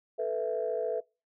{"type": "chord", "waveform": "sine", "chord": "A suspended second", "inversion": "none", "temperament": "equal", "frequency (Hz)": [440, 493.9, 659.3], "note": ["A4", "B4", "E5"], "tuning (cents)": [0, 0, 0], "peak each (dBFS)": -32, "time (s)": [0.18, 1.01], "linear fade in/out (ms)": 20, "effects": ["noise-tail reverb RT60 0.3 s tail -25 dB re dry", "tanh soft clip ceiling -20 dBFS"]}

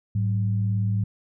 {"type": "tone pair together", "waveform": "sine", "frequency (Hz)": [105.79, 188.5], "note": ["G#2", "F#3"], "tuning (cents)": [32, 32], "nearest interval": "minor seventh", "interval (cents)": 1000, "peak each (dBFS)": [-21, -30], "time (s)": [0.15, 1.04], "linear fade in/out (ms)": 5, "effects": []}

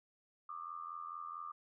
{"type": "tone with amplitude modulation", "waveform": "sine", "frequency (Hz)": 1198, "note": "D6", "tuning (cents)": 34, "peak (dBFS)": -39, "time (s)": [0.49, 1.52], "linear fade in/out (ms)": 5, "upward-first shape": "sine", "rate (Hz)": 84.5, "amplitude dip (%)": 85, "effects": []}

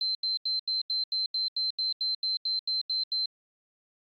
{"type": "tone bursts", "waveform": "sine", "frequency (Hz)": 4100, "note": "C8", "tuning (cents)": -36, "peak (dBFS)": -26, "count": 15, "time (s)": [0.01, 3.258], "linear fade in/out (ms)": 2, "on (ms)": 140, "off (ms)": 82, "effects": ["AAC 32 kbps"]}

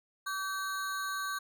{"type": "ring-modulated tone", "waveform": "square", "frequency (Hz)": 1347, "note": "E6", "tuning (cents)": 37, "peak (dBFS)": -31, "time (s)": [0.26, 1.39], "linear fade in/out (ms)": 10, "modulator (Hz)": 203, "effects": []}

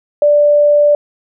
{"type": "tone", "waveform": "sine", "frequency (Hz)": 587.3, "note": "D5", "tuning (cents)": 0, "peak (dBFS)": -6, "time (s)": [0.22, 0.95], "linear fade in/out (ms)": 2, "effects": []}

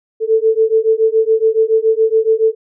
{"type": "beating tone pair", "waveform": "sine", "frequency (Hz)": [440, 447.1], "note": ["A4", "A4"], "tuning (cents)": [0, 28], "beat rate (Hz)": 7.1, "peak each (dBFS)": [-13, -13], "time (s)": [0.2, 2.55], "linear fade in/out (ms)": 50, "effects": []}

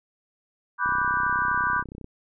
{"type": "chord", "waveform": "sine", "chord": "G major seventh", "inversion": "first", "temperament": "equal with one note detuned", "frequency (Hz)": [987.8, 1169.9, 1480, 1568], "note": ["B5", "D6", "F#6", "G6"], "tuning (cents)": [0, -7, 0, 0], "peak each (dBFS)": -27, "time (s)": [0.78, 1.84], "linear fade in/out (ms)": 50}
{"type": "click train", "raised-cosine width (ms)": 3, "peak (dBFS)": -26, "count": 39, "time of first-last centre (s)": [0.86, 2.044], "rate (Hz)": 32.1}
{"effects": []}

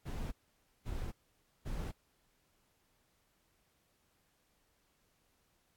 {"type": "noise bursts", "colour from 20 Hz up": "brown", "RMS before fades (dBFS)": -39, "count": 3, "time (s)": [0.05, 1.92], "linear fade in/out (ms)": 20, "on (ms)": 270, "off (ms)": 530, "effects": ["pink hiss -75 dBFS RMS until 5.76 s", "AAC 64 kbps"]}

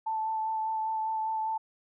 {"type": "tone with vibrato", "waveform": "sine", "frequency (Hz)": 880, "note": "A5", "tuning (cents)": 0, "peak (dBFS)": -28, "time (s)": [0.06, 1.58], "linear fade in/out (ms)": 10, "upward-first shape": "sine", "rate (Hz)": 5, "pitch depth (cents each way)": 13, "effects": []}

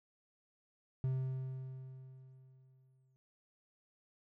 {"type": "tone with exponential decay", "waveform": "triangle", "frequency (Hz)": 130.81, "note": "C3", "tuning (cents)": 0, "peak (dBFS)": -29, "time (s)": [1.04, 3.16], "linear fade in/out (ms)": 0, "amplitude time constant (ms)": 460, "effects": []}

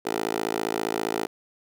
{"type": "tone with high-pass filter", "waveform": "10% pulse", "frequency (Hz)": 55, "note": "A1", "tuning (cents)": 0, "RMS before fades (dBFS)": -28, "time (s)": [0.05, 1.27], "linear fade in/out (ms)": 10, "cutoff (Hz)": 440, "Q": 2.5, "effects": []}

